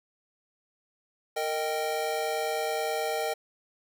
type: chord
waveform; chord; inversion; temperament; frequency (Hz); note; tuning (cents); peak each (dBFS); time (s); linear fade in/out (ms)
square; Eb major; second; equal with one note detuned; 460.5 / 622.3 / 784; Bb4 / Eb5 / G5; -21 / 0 / 0; -33; 1.36-3.34; 10
effects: none